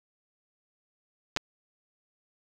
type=clicks; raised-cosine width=0.2 ms; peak=-10 / -11 dBFS; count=2; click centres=1.364 / 1.371 s; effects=none